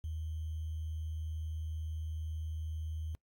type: tone with sample-and-hold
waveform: sine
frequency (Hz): 78.9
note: D#2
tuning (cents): +25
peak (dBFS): -36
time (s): 0.04-3.15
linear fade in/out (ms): 0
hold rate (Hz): 3150
effects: noise-tail reverb RT60 0.1 s tail -24 dB re dry + AAC 48 kbps